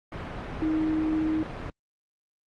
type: tone in noise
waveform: sine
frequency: 314 Hz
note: D#4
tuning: 16 cents sharp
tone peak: -23 dBFS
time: 0.62-1.43 s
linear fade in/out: 2 ms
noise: pink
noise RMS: -34 dBFS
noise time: 0.12-1.7 s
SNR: +8 dB
effects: low-pass 2000 Hz 12 dB/octave + Opus 24 kbps

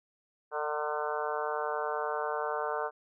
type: harmonic tone with a mistuned harmonic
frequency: 150.1 Hz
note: D3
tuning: 38 cents sharp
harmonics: 3 / 4 / 5 / 6 / 7 / 8 / 9 / 10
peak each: -36 / -37 / -38 / -39 / -39 / -40 / -41 / -41 dBFS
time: 0.51-2.91 s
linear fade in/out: 50 ms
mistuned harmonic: 6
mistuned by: +20 cents
effects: none

